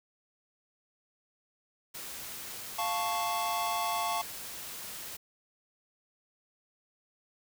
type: noise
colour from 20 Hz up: white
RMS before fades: -42 dBFS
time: 1.94-5.17 s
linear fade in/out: 10 ms
type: chord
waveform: square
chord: F augmented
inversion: none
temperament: equal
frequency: 698.5 / 880 / 1108.7 Hz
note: F5 / A5 / C#6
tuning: 0 / 0 / 0 cents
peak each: -35 dBFS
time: 2.78-4.22 s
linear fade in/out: 10 ms
effects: none